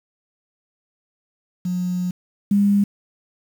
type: tone pair in turn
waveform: sine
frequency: 180 / 202 Hz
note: F#3 / G#3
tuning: -47 / -48 cents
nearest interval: major second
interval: 199 cents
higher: second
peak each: -20 / -13 dBFS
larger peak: second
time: 1.65-2.11 / 2.51-2.84 s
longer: first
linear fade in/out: 5 ms
effects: 7-bit